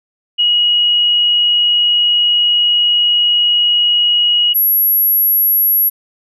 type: tone pair in turn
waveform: sine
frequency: 2900 / 11600 Hz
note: F#7 / F#9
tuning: -35 / -35 cents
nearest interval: 2 octaves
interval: 2400 cents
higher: second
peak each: -9 dBFS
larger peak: neither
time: 0.38-4.54 / 4.54-5.9 s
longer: first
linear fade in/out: 20 ms
effects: none